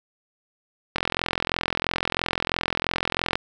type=click train; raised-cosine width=0.3 ms; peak=-6 dBFS; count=104; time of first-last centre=0.96-3.355 s; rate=43 Hz; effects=none